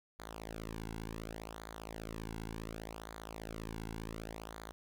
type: tone with flanger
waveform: sawtooth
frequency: 55 Hz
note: A1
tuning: in tune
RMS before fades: -45 dBFS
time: 0.19-4.72 s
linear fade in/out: 0 ms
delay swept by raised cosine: 0.36 to 1.66 ms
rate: 0.68 Hz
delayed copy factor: -0.8
effects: none